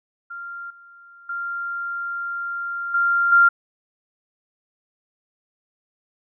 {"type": "tone with level steps", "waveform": "sine", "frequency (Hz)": 1390, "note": "F6", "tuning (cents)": -9, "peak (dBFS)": [-31, -44, -25, -16, -10], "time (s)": [0.3, 3.49], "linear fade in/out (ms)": 10, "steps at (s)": [0.7, 1.29, 2.94, 3.32], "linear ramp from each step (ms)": 5, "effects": []}